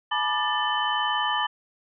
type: tone cluster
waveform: sine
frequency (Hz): 853 / 974 / 1192 / 1766 / 3029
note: G#5 / B5 / D6 / A6 / F#7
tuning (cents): +46 / -24 / +25 / +6 / +40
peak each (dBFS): -29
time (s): 0.11-1.47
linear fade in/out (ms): 10
effects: none